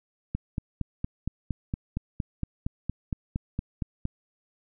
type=click train; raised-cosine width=5 ms; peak=-16 dBFS; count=17; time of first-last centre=0.35-4.054 s; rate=4.32 Hz; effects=none